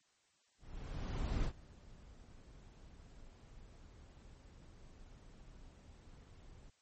brown noise with ADSR envelope, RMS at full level -35 dBFS, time 0.58-6.7 s, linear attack 860 ms, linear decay 83 ms, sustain -22 dB, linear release 6 ms, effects white hiss -74 dBFS RMS until 6.81 s + MP3 32 kbps

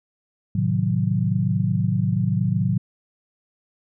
sine chord, A diminished seventh, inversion none, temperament equal with one note detuned, 110 / 130.81 / 155.56 / 183.93 Hz, A2 / C3 / Eb3 / Gb3, 0 / 0 / 0 / -10 cents, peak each -23 / -25 / -25 / -23 dBFS, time 0.55-2.78 s, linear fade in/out 5 ms, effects none

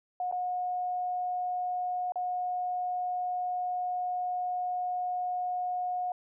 sine tone with dropouts, 724 Hz, F#5, 38 cents flat, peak -29 dBFS, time 0.2-6.12 s, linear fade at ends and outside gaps 2 ms, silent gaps 0.314-0.324 / 2.121-2.157 s, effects none

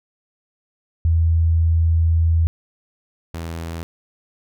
sine / sawtooth tone pair in turn, 82.2 / 82.87 Hz, E2 / E2, -4 / +10 cents, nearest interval unison, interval 14 cents, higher second, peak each -13 / -23 dBFS, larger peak first, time 1.05-2.47 / 3.34-3.83 s, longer first, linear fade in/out 0 ms, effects none

